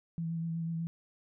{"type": "tone with vibrato", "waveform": "sine", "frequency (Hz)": 165.3, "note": "E3", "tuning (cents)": 5, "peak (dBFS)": -32, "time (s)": [0.18, 0.87], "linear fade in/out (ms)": 0, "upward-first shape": "sine", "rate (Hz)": 8.1, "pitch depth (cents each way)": 20, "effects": []}